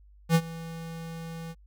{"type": "tone with ADSR envelope", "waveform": "square", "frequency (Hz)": 164.81, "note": "E3", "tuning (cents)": 0, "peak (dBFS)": -17, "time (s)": [0.29, 1.55], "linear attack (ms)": 60, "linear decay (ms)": 57, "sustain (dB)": -20, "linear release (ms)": 44, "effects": ["added 50 Hz sine -52 dBFS peak until 1.66 s"]}